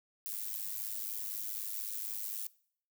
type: noise with amplitude modulation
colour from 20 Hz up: violet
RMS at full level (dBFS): -36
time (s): 0.26-2.47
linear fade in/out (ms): 0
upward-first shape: sine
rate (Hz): 104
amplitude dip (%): 75
effects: noise-tail reverb RT60 0.6 s tail -22 dB re dry